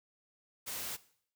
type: noise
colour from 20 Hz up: white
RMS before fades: -40 dBFS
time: 0.66-0.97 s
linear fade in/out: 20 ms
effects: noise-tail reverb RT60 0.6 s tail -18 dB re dry